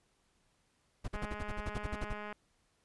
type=noise bursts; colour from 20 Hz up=brown; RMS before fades=-36 dBFS; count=13; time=1.04-2.137 s; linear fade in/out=10 ms; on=41 ms; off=47 ms
type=click train; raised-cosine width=0.5 ms; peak=-29 dBFS; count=249; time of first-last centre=1.14-2.327 s; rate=209 Hz
effects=pink hiss -74 dBFS RMS until 2.84 s + resampled to 24000 Hz